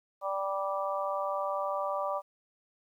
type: harmonic tone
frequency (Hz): 195.2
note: G3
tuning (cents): -7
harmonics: 3 / 4 / 5 / 6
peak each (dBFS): -33 / -37 / -37 / -35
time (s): 0.21-2.22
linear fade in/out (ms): 50
effects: 11-bit